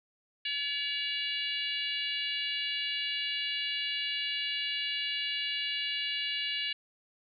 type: harmonic tone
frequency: 570 Hz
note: C#5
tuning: 48 cents sharp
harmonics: 3 / 4 / 5 / 6 / 7 / 8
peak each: -41 / -39 / -33 / -41 / -39 / -49 dBFS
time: 0.45-6.73 s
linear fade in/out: 5 ms
effects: none